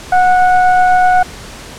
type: tone with frequency modulation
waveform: sine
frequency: 732 Hz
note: F#5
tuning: 19 cents flat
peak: -6 dBFS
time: 0.12-1.23 s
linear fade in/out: 5 ms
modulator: 736 Hz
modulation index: 0.66
effects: pink hiss -31 dBFS RMS until 1.78 s + low-pass 9000 Hz 12 dB/octave